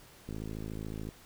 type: click train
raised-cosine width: 3 ms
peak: -27 dBFS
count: 44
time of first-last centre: 0.29-1.089 s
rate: 53.8 Hz
effects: pink hiss -56 dBFS RMS until 1.25 s